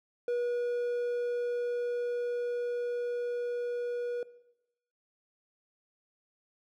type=tone with level ramp; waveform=triangle; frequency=483.2 Hz; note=B4; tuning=38 cents flat; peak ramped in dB=-26 to -29 dBFS; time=0.28-4.23 s; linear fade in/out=2 ms; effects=noise-tail reverb RT60 0.9 s tail -19 dB re dry